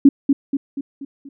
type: tone with echo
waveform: sine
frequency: 277.2 Hz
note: C#4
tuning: in tune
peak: -4 dBFS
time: 0.05-0.09 s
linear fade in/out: 5 ms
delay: 240 ms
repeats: 5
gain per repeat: -6 dB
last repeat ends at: 1.29 s
effects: none